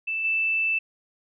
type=tone with level steps; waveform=sine; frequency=2645 Hz; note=E7; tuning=5 cents sharp; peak=-25 / -21 dBFS; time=0.07-0.79 s; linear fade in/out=10 ms; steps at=0.24 s; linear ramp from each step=10 ms; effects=none